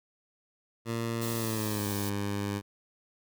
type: tone with pitch glide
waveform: 15% pulse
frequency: 115.5 to 101.13 Hz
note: A#2 to G#2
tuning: -16 to -46 cents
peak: -24 dBFS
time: 0.85-2.62 s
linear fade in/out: 50 ms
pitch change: -230 cents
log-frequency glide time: 1.35-1.9 s
type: band-stop noise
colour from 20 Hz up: white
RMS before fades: -39 dBFS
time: 1.21-2.1 s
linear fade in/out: 10 ms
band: 1000 to 3200 Hz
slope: 48 dB/octave
effects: none